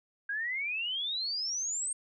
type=exponential sweep; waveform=sine; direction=up; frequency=1600 to 8610 Hz; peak=-31 dBFS; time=0.29-1.93 s; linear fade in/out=5 ms; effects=none

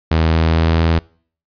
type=tone with pitch steps; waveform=sawtooth; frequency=80.7 / 81.17 / 81.64 / 82.11 Hz; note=E2 / E2 / E2 / E2; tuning=-36 / -26 / -16 / -6 cents; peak=-8 dBFS; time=0.11-0.99 s; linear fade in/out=5 ms; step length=220 ms; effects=noise-tail reverb RT60 0.5 s tail -25 dB re dry + resampled to 11025 Hz

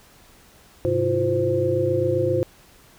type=tone cluster; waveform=sine; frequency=102.3 / 130.4 / 327.9 / 355.2 / 518 Hz; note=G#2 / C3 / E4 / F4 / C5; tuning=-26 / -5 / -9 / +29 / -17 cents; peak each=-27 / -28 / -30 / -23 / -22 dBFS; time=0.85-2.43 s; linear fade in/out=0 ms; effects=pink hiss -52 dBFS RMS until 2.98 s

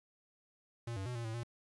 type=tone with pitch steps; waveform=square; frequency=117.4 / 96.4 / 123.8 / 117.2 / 111.7 / 118.2 Hz; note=A#2 / G2 / B2 / A#2 / A2 / A#2; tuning=+13 / -28 / +5 / +10 / +27 / +24 cents; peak=-39 dBFS; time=0.87-1.434 s; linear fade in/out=5 ms; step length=94 ms; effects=resampled to 24000 Hz + 11-bit

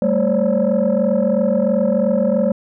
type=tone cluster; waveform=sine; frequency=197.6 / 224.9 / 530 / 573 Hz; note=G3 / A3 / C5 / D5; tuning=+14 / +38 / +22 / -43 cents; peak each=-18 dBFS; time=0.02-2.52 s; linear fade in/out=2 ms; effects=tanh soft clip ceiling -8 dBFS

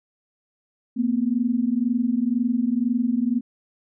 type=tone pair together; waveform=sine; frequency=229.9 / 251.9 Hz; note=A#3 / B3; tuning=-24 / +34 cents; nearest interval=major second; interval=158 cents; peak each=-22 dBFS; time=0.96-3.41 s; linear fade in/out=20 ms; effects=none

